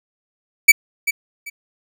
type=tone with echo; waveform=45% pulse; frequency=2300 Hz; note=D7; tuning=37 cents flat; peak=-3 dBFS; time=0.68-0.72 s; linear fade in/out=10 ms; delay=390 ms; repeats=2; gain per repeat=-13 dB; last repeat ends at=1.5 s; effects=none